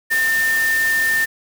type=tone in noise; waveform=sine; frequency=1800 Hz; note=A6; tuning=39 cents sharp; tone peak=-15 dBFS; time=0.1-1.26 s; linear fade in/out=20 ms; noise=white; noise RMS=-27 dBFS; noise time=0.1-1.26 s; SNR=+9 dB; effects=none